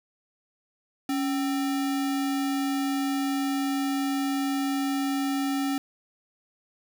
sine tone with sample-and-hold, 277.2 Hz, C#4, in tune, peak -24 dBFS, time 1.09-5.78 s, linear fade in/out 2 ms, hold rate 1050 Hz, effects none

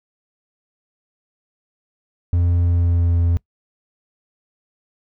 triangle tone with pitch glide, 86.8 to 85.36 Hz, F2 to F2, -10 to -39 cents, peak -12 dBFS, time 2.33-3.37 s, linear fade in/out 0 ms, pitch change -29 cents, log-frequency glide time 2.58-3.2 s, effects noise-tail reverb RT60 0.1 s tail -23 dB re dry

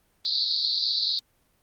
pink band-pass noise, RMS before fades -25 dBFS, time 0.25-1.19 s, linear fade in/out 0 ms, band 3900 to 4700 Hz, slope 96 dB/octave, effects pink hiss -67 dBFS RMS until 1.62 s + Opus 32 kbps

